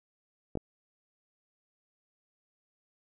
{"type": "clicks", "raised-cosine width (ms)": 2, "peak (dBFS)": -20, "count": 2, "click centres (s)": [0.554, 0.573], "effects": []}